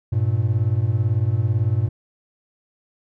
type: beating tone pair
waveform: triangle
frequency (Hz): 100.4 / 118.4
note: G2 / A#2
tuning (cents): +42 / +27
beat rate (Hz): 18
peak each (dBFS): -18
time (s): 0.12-1.89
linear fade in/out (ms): 10
effects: none